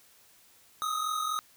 square tone pair together, 1244.5 / 1288.5 Hz, D#6 / E6, 0 / -40 cents, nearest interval minor second, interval 60 cents, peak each -31 / -36 dBFS, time 0.82-1.39 s, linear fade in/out 0 ms, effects white hiss -60 dBFS RMS until 1.56 s

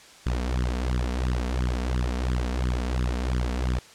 sawtooth tone with flanger, 62 Hz, B1, 7 cents sharp, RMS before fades -26 dBFS, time 0.26-3.79 s, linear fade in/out 5 ms, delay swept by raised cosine 0.59 to 4.49 ms, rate 2.9 Hz, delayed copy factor +0.95, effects white hiss -49 dBFS RMS until 3.94 s + low-pass 7000 Hz 12 dB/octave

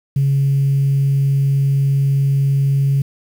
sine tone, 138.3 Hz, C#3, 4 cents flat, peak -11 dBFS, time 0.16-3.02 s, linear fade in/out 5 ms, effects tanh soft clip ceiling -8 dBFS + 7-bit

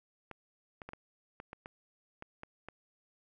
clicks, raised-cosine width 0.5 ms, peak -29 dBFS, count 10, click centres 0.313 / 0.818 / 0.89 / 0.934 / 1.401 / 1.531 / 1.659 / 2.224 / 2.434 / 2.686 s, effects none

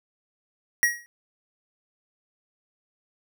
square tone with exponential decay, 1900 Hz, A#6, 33 cents sharp, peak -15 dBFS, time 0.83-1.06 s, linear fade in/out 0 ms, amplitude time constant 50 ms, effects none

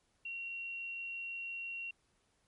sine tone, 2743 Hz, F7, 32 cents flat, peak -39 dBFS, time 0.25-1.91 s, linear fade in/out 5 ms, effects pink hiss -75 dBFS RMS until 2.47 s + MP3 48 kbps

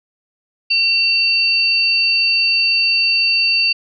sine tone pair together, 2725 / 4591 Hz, F7 / D8, -43 / -40 cents, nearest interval major sixth, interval 903 cents, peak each -15 dBFS, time 0.7-3.73 s, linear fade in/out 10 ms, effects none

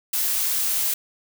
blue noise, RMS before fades -23 dBFS, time 0.13-0.94 s, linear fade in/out 5 ms, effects none

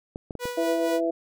clicks, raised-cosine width 2 ms, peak -20 dBFS, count 4, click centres 0.159 / 0.308 / 0.353 / 0.455 s
sawtooth tone with tremolo, 490 Hz, B4, 14 cents flat, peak -24 dBFS, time 0.39-1.01 s, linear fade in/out 50 ms, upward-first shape sine, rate 4.3 Hz, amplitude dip 55%
harmonic tone, 166.1 Hz, E3, 13 cents sharp, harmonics 2 / 3 / 4, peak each -26 / -29 / -26 dBFS, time 0.57-1.11 s, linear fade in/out 10 ms
effects none

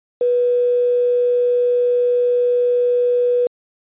sine tone with quantisation, 488.9 Hz, B4, 18 cents flat, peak -13 dBFS, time 0.21-3.47 s, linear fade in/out 2 ms, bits 6, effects resampled to 8000 Hz

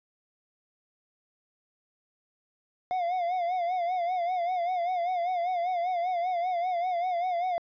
triangle tone with vibrato, 712 Hz, F5, 33 cents sharp, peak -24 dBFS, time 2.91-7.58 s, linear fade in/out 0 ms, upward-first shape sine, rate 5.1 Hz, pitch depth 81 cents each way, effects resampled to 11025 Hz

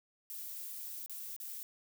violet noise with dropouts, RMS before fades -44 dBFS, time 0.3-1.63 s, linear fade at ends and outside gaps 0 ms, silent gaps 1.061-1.096 / 1.364-1.401 s, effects none

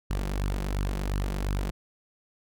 sawtooth tone with flanger, 48.65 Hz, G1, 12 cents flat, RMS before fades -29 dBFS, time 0.1-1.71 s, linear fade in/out 10 ms, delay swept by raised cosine 0.65 to 5.75 ms, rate 2.8 Hz, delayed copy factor +0.55, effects none

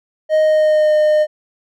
triangle tone with pitch glide, 622.3 to 609.8 Hz, D#5 to D#5, 0 to -35 cents, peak -8 dBFS, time 0.29-1.27 s, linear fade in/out 50 ms, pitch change -35 cents, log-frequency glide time 0.41-0.95 s, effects none

